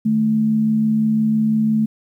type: tone pair together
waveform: sine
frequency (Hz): 152.2 / 218.1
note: D#3 / A3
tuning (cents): -38 / -15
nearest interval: tritone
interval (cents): 623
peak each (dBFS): -26 / -14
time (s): 0.05-1.86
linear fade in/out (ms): 10
effects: 9-bit